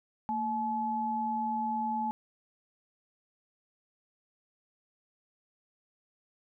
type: tone pair together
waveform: sine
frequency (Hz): 227.3 / 858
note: A#3 / A5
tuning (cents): -43 / -44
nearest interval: octave + major seventh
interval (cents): 2299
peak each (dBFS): -35 / -30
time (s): 0.29-2.11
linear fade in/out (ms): 0
effects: none

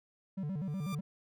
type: tone with vibrato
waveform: triangle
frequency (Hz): 168.5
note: E3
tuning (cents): +38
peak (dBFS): -32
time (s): 0.37-1.01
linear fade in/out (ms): 10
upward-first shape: square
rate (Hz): 8.1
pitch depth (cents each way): 230
type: tone with exponential growth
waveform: sawtooth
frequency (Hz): 1186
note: D6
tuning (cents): +17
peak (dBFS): -36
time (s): 0.59-0.95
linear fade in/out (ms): 5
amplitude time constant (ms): 77
effects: none

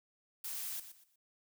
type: noise with echo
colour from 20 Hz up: blue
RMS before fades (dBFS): -41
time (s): 0.44-0.8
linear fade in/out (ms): 5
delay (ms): 120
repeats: 3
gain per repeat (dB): -11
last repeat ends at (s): 1.16
effects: none

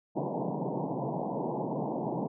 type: band-pass noise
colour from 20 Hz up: pink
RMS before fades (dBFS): -33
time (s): 0.15-2.28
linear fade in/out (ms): 20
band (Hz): 130 to 970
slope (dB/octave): 96
effects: none

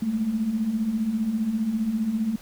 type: beating tone pair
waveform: sine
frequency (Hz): 207.7 / 222.7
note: G#3 / A3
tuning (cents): 0 / +21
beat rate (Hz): 15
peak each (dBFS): -30 / -23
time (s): 0.02-2.36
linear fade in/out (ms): 5
effects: pink hiss -48 dBFS RMS until 2.41 s

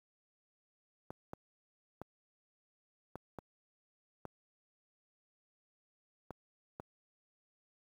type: clicks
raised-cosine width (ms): 1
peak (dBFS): -29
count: 8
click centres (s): 1.105 / 1.334 / 2.016 / 3.156 / 3.387 / 4.253 / 6.307 / 6.799
effects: high-pass 60 Hz 12 dB/octave + 10-bit

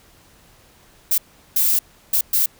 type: noise bursts at uneven times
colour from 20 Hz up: violet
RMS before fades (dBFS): -17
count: 4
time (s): 1.11-1.18 / 1.56-1.79 / 2.13-2.21 / 2.33-2.46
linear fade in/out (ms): 5
effects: pink hiss -52 dBFS RMS until 2.59 s

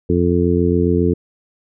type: harmonic tone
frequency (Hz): 87.31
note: F2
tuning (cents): 0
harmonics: 1 / 2 / 3 / 4 / 5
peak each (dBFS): -19 / -19 / -19 / -19 / -19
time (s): 0.09-1.14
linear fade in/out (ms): 10
effects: none

